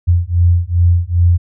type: beating tone pair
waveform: sine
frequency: 85.8 / 88.3 Hz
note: F2 / F2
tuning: -30 / +20 cents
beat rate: 2.5 Hz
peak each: -12 dBFS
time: 0.07-1.38 s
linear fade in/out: 20 ms
effects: none